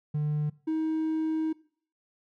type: tone pair in turn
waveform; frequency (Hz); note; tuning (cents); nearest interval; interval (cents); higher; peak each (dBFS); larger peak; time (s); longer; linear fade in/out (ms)
triangle; 149.8 / 316.6; D3 / D#4; +35 / +30; octave + minor second; 1295; second; -23; neither; 0.14-0.5 / 0.67-1.53; second; 10
effects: noise-tail reverb RT60 0.5 s tail -22 dB re dry + tanh soft clip ceiling -19 dBFS